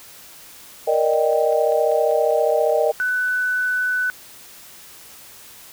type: chord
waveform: sine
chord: Eb major seventh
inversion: second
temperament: equal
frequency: 466.2 / 587.3 / 622.3 / 784 Hz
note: Bb4 / D5 / Eb5 / G5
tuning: 0 / 0 / 0 / 0 cents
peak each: -20 / -22 / -19 / -24 dBFS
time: 0.87-2.92 s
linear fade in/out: 10 ms
type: click train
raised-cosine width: 0.3 ms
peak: -28 dBFS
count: 13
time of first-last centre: 0.94-3.284 s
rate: 5.12 Hz
type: tone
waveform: sine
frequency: 1496 Hz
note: F#6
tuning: 19 cents sharp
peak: -18 dBFS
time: 3-4.1 s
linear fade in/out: 0 ms
effects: white hiss -43 dBFS RMS until 5.72 s